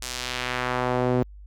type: tone with band-pass filter sweep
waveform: sawtooth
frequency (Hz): 125.2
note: B2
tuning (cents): +24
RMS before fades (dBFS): -26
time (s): 0.02-1.23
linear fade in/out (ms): 0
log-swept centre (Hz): 7300 to 340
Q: 0.96
effects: added 50 Hz sine -41 dBFS peak until 1.46 s